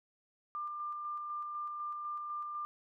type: tone with tremolo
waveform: sine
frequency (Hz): 1194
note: D6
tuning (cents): +28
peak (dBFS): -36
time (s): 0.55-2.65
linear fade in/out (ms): 0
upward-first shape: square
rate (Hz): 4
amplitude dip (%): 25
effects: none